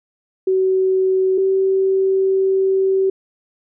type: tone pair in turn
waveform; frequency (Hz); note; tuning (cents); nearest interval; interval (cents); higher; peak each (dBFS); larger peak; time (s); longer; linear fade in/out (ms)
sine; 377.4 / 383.6; F#4 / G4; +34 / -37; unison; 29; second; -13; neither; 0.47-1.38 / 1.38-3.1; second; 5
effects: none